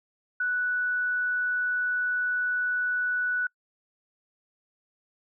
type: tone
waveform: sine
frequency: 1480 Hz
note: F#6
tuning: in tune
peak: -24 dBFS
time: 0.4-3.47 s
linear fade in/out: 5 ms
effects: noise-tail reverb RT60 0.1 s tail -26 dB re dry